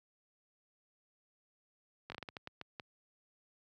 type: slowing click train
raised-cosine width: 0.3 ms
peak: -27 dBFS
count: 10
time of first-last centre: 2.1-2.798 s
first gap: 20 ms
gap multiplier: 1.32
effects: high-pass 80 Hz 12 dB/octave